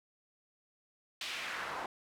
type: noise with band-pass filter sweep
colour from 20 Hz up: pink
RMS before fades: -40 dBFS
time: 1.21-1.86 s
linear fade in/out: 2 ms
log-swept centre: 3500 to 900 Hz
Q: 1.6
effects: none